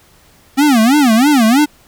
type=tone with vibrato; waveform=square; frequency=256.2 Hz; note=C4; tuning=36 cents flat; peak=-8 dBFS; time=0.57-1.66 s; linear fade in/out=20 ms; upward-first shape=sine; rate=3.1 Hz; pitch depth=280 cents each way; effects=pink hiss -48 dBFS RMS until 1.87 s